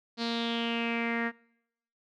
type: tone with low-pass filter sweep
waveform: sawtooth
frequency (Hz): 232.6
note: A#3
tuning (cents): -4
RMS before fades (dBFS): -31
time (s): 0.17-1.32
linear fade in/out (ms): 50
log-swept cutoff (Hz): 4400 to 1800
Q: 5.9
effects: noise-tail reverb RT60 0.8 s tail -25 dB re dry